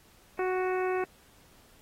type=harmonic tone; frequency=370 Hz; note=F#4; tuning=in tune; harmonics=1 / 2 / 3 / 4 / 5 / 6 / 7; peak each=-28 / -34 / -38 / -40 / -42 / -44 / -45 dBFS; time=0.39-1.04 s; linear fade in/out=2 ms; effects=pink hiss -60 dBFS RMS until 1.81 s + AAC 48 kbps